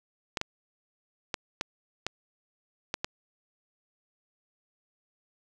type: clicks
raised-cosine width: 0.2 ms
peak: -12 dBFS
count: 7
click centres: 0.372 / 0.414 / 1.342 / 1.611 / 2.066 / 2.941 / 3.045 s
effects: none